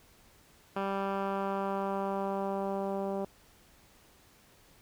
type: tone with low-pass filter sweep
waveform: 10% pulse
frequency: 196 Hz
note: G3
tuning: in tune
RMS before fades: -33 dBFS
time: 0.76-3.25 s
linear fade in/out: 5 ms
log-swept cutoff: 1900 to 610 Hz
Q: 1.1
effects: pink hiss -61 dBFS RMS until 4.81 s